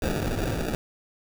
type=noise with sample-and-hold; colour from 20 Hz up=pink; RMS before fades=-27 dBFS; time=0.02-0.75 s; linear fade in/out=2 ms; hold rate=1050 Hz; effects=none